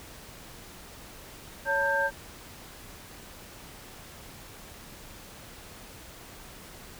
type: tone cluster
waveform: sine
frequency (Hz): 559 / 899 / 1581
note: C#5 / A5 / G6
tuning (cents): +14 / +37 / +14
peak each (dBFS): -29 / -30 / -26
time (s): 1.65-2.11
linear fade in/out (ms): 50
effects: pink hiss -47 dBFS RMS until 6.99 s